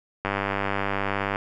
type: click train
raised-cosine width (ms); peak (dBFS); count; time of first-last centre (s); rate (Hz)
0.5; -10; 111; 0.25-1.359; 99.2
effects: none